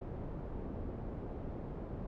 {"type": "low-pass noise", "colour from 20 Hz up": "pink", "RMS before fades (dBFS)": -42, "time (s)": [0.01, 2.07], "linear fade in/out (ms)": 10, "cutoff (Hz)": 560, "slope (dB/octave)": 12, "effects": []}